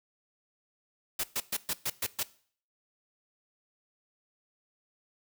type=noise bursts; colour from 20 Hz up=white; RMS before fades=-31 dBFS; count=7; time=1.19-2.232 s; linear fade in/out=5 ms; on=46 ms; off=120 ms; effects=noise-tail reverb RT60 0.5 s tail -19 dB re dry